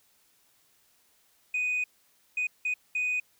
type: tone bursts at uneven times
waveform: sine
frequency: 2489 Hz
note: D#7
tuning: in tune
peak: -24 dBFS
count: 4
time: 1.54-1.84 / 2.37-2.47 / 2.65-2.74 / 2.95-3.2 s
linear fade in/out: 5 ms
effects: tanh soft clip ceiling -24 dBFS + white hiss -66 dBFS RMS until 3.39 s